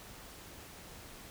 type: silence
effects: pink hiss -51 dBFS RMS until 1.3 s